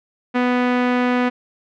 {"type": "tone with low-pass filter", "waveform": "sawtooth", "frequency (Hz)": 247.7, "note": "B3", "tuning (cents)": 5, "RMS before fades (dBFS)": -18, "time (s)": [0.34, 1.3], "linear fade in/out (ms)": 20, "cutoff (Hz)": 2200, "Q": 1.3, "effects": []}